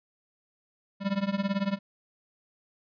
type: tone with tremolo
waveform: square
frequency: 197.7 Hz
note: G3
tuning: 15 cents sharp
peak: -23 dBFS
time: 1-1.79 s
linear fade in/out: 50 ms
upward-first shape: triangle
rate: 18 Hz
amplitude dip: 95%
effects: resampled to 11025 Hz